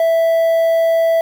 triangle tone with quantisation, 659.3 Hz, E5, in tune, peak -9 dBFS, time 0-1.21 s, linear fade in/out 2 ms, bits 6, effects none

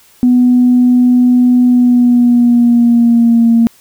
sine tone with pitch glide, 247.5 to 230.9 Hz, B3 to A#3, +4 to -16 cents, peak -4 dBFS, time 0.23-3.67 s, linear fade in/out 0 ms, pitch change -120 cents, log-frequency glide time 1.64-3.52 s, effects tanh soft clip ceiling 0 dBFS + white hiss -46 dBFS RMS until 3.8 s

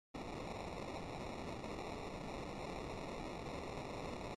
blue noise with sample-and-hold, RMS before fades -45 dBFS, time 0.14-4.35 s, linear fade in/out 10 ms, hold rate 1575 Hz, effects low-pass 6000 Hz 12 dB/octave + MP3 64 kbps

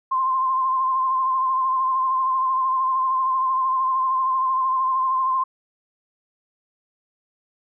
sine tone with vibrato, 1046.5 Hz, C6, in tune, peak -18 dBFS, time 0.11-5.44 s, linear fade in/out 10 ms, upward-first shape triangle, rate 13 Hz, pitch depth 42 cents each way, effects none

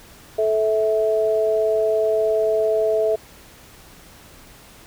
sine tone pair together, 435.5 / 652.6 Hz, A4 / E5, -18 / -18 cents, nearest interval perfect fifth, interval 700 cents, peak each -19 / -19 dBFS, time 0.38-3.16 s, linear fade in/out 10 ms, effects pink hiss -46 dBFS RMS until 4.86 s

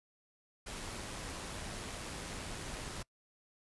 pink noise with amplitude modulation, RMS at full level -42 dBFS, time 0.66-3.03 s, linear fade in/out 10 ms, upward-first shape sine, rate 102 Hz, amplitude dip 25%, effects noise-tail reverb RT60 0.1 s tail -24 dB re dry + resampled to 24000 Hz

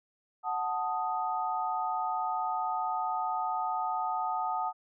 sine chord, D# diminished, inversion first, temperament equal, 740 / 880 / 1244.5 Hz, F#5 / A5 / D#6, 0 / 0 / 0 cents, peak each -33 / -33 / -34 dBFS, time 0.43-4.73 s, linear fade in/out 50 ms, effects none

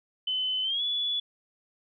sine tone with pitch glide, 3034 to 3425 Hz, F#7 to A7, +43 to -47 cents, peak -26 dBFS, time 0.27-1.2 s, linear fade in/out 5 ms, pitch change +210 cents, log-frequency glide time 0.63-0.83 s, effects none

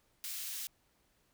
white high-pass noise, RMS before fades -41 dBFS, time 0.24-0.67 s, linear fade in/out 0 ms, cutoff 2400 Hz, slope 12 dB/octave, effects pink hiss -73 dBFS RMS until 1.33 s

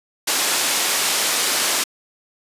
white band-pass noise, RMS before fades -20 dBFS, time 0.27-1.84 s, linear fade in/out 10 ms, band 300 to 9000 Hz, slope 12 dB/octave, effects resampled to 32000 Hz

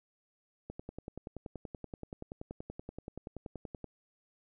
click train, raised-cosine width 2 ms, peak -28 dBFS, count 34, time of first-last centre 0.7-3.843 s, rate 10.5 Hz, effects none

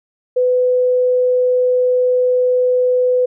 sine tone, 501 Hz, B4, 25 cents sharp, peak -11 dBFS, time 0.36-3.26 s, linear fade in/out 10 ms, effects none

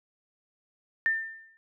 sine tone with exponential decay, 1796 Hz, A6, 35 cents sharp, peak -20 dBFS, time 1.06-1.57 s, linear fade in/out 0 ms, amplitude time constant 110 ms, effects none

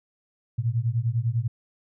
sine beating tone pair, 111.8 / 121.8 Hz, A2 / B2, +28 / -24 cents, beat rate 10 Hz, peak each -25 dBFS, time 0.58-1.48 s, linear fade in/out 10 ms, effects none

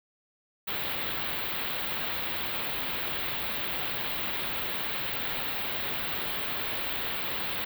white band-stop noise, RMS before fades -32 dBFS, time 0.67-7.65 s, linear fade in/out 10 ms, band 4000 to 16000 Hz, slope 48 dB/octave, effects none

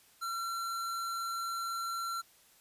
square tone, 1361 Hz, F6, 45 cents flat, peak -35 dBFS, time 0.21-2.22 s, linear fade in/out 20 ms, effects white hiss -63 dBFS RMS until 2.6 s + resampled to 32000 Hz

